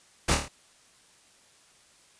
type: noise with echo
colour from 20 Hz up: pink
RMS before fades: -23 dBFS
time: 0.28-0.35 s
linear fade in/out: 10 ms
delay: 27 ms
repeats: 5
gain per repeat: -4 dB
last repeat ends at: 0.485 s
effects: white hiss -59 dBFS RMS until 2.19 s + resampled to 22050 Hz